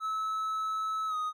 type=tone with pitch glide; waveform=triangle; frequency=1299 to 1247.5 Hz; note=E6 to D#6; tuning=-26 to +4 cents; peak=-28 dBFS; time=0-1.33 s; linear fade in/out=50 ms; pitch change=-70 cents; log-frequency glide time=1.07-1.16 s; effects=none